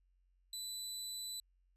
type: tone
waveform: 25% pulse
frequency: 3987 Hz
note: B7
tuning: 16 cents sharp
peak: -38 dBFS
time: 0.53-1.4 s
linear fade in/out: 2 ms
effects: added 45 Hz sine -70 dBFS peak until 1.76 s + resampled to 32000 Hz